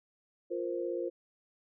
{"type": "chord", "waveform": "sine", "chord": "F suspended fourth", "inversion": "none", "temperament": "equal", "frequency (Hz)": [349.2, 466.2, 523.3], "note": ["F4", "Bb4", "C5"], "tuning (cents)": [0, 0, 0], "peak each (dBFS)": [-35, -38, -37], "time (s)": [0.5, 1.1], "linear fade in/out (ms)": 20, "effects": []}